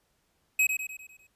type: tone with echo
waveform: square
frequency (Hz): 2545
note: D#7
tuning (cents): +39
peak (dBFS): -21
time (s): 0.59-0.67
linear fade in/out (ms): 5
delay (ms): 100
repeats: 6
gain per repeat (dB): -6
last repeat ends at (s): 1.27
effects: pink hiss -72 dBFS RMS until 1.35 s + resampled to 32000 Hz